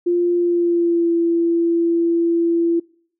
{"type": "tone with pitch glide", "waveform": "sine", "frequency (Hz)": [349.2, 337.3], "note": ["F4", "E4"], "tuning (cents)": [0, 40], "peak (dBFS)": -14, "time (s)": [0.06, 2.8], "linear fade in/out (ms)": 10, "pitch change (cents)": -60, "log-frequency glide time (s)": [0.36, 1.12], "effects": ["noise-tail reverb RT60 0.6 s tail -25 dB re dry"]}